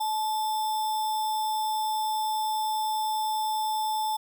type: tone with sample-and-hold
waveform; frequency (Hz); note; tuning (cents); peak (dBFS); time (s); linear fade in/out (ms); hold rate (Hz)
sine; 865; A5; -30; -25; 0-4.17; 10; 4410
effects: none